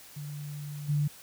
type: tone with level steps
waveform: sine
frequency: 146.83 Hz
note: D3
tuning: in tune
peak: -36 / -24 dBFS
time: 0.16-1.08 s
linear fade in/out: 10 ms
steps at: 0.88 s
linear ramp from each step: 20 ms
effects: white hiss -51 dBFS RMS until 1.22 s